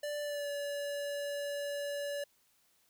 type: tone with pitch glide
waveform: square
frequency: 587.3 to 573.2 Hz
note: D5 to D5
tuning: 0 to -42 cents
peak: -36 dBFS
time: 0.03-2.24 s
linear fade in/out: 5 ms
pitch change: -42 cents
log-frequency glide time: 0.22-0.5 s
effects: white hiss -71 dBFS RMS until 2.89 s